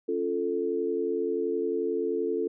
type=chord; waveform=sine; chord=Db augmented; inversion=none; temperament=equal; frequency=277.2 / 349.2 / 440 Hz; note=Db4 / F4 / A4; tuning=0 / 0 / 0 cents; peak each=-34 / -30 / -28 dBFS; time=0.08-2.48 s; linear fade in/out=10 ms; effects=none